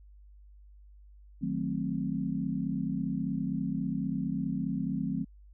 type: chord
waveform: sine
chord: D# diminished seventh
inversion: none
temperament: equal with one note detuned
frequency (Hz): 155.56 / 185 / 220 / 263.6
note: D#3 / F#3 / A3 / C4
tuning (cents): 0 / 0 / 0 / +13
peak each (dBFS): -36 / -34 / -35 / -34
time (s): 1.41-5.25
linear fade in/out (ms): 20
effects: added 50 Hz sine -51 dBFS peak until 5.53 s